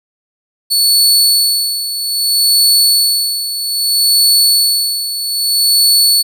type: tone with tremolo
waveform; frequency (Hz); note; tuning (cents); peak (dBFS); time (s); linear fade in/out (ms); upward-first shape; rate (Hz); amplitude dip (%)
sawtooth; 4435; C#8; 0; -4; 0.7-6.23; 20; sine; 0.62; 70
effects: none